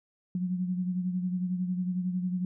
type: beating tone pair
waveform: sine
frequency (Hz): 180.7 / 191.7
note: F#3 / G3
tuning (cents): -41 / -38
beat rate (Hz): 11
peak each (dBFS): -28 / -37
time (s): 0.35-2.45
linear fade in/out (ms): 2
effects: none